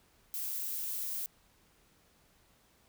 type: noise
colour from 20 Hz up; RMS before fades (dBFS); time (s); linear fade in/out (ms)
violet; -37; 0.34-1.26; 0
effects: pink hiss -67 dBFS RMS until 2.88 s